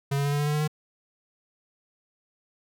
square tone with pitch steps, 139.5 / 141.28 / 143.09 / 144.92 / 146.77 / 148.65 / 150.55 / 152.48 Hz, C#3 / C#3 / D3 / D3 / D3 / D3 / D3 / D#3, +11 / +33 / -45 / -23 / -1 / +21 / +43 / -35 cents, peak -24 dBFS, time 0.11-0.678 s, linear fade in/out 10 ms, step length 71 ms, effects none

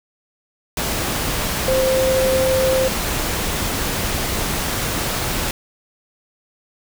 sine tone in noise, 523.3 Hz, C5, in tune, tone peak -15 dBFS, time 1.68-2.88 s, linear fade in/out 2 ms, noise pink, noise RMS -22 dBFS, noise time 0.77-5.51 s, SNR +4 dB, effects none

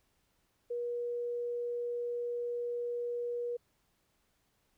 sine tone, 480 Hz, B4, 49 cents flat, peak -33 dBFS, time 0.7-3.57 s, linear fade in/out 10 ms, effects pink hiss -75 dBFS RMS until 4.77 s

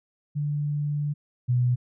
sine tone pair in turn, 146.83 / 123.76 Hz, D3 / B2, 0 / +4 cents, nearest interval minor third, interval 296 cents, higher first, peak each -24 / -19 dBFS, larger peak second, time 0.35-1.14 / 1.48-1.76 s, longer first, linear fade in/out 20 ms, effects none

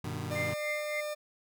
sawtooth chord, G augmented, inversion none, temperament just, 98 / 122.5 / 153.12 Hz, G2 / B2 / D#3, 0 / -14 / -27 cents, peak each -35 dBFS, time 0.04-0.54 s, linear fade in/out 5 ms
40% pulse tone, 600 Hz, D5, 37 cents sharp, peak -33 dBFS, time 0.3-1.15 s, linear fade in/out 20 ms
sine tone with tremolo, 2093 Hz, C7, in tune, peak -31 dBFS, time 0.35-1.01 s, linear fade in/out 10 ms, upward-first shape triangle, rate 3.5 Hz, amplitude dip 90%
effects none

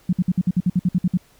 sine tone bursts, 180 Hz, F#3, 47 cents flat, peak -14 dBFS, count 12, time 0.09-1.174 s, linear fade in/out 5 ms, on 39 ms, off 56 ms, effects pink hiss -55 dBFS RMS until 1.39 s

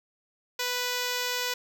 5% pulse tone, 493.9 Hz, B4, in tune, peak -16 dBFS, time 0.59-1.54 s, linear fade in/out 5 ms, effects none

